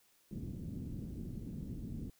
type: low-pass noise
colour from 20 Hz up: white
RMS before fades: -43 dBFS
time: 0.31-2.1 s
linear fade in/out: 2 ms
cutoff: 250 Hz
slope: 24 dB/octave
effects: white hiss -70 dBFS RMS until 2.19 s